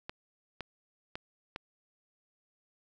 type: clicks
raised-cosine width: 0.3 ms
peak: -22 dBFS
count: 4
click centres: 0.095 / 0.607 / 1.155 / 1.561 s
effects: none